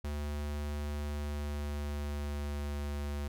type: tone with pitch glide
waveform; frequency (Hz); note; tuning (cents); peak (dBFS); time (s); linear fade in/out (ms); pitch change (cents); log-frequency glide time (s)
square; 73.5 to 72.4; D2 to D2; +2 to -24; -35; 0.04-3.28; 5; -26; 1.02-2.77
effects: none